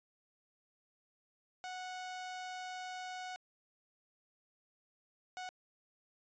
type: tone bursts at uneven times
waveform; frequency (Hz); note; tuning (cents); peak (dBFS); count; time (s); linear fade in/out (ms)
sawtooth; 737; F#5; -7; -38; 2; 1.64-3.36 / 5.37-5.49; 0
effects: resampled to 16000 Hz